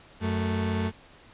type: tone pair together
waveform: 35% pulse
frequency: 92.63 / 220 Hz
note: F#2 / A3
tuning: +2 / 0 cents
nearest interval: octave + minor third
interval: 1498 cents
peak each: -26 / -27 dBFS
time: 0.2-0.92 s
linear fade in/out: 50 ms
effects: pink hiss -53 dBFS RMS until 1.33 s + resampled to 8000 Hz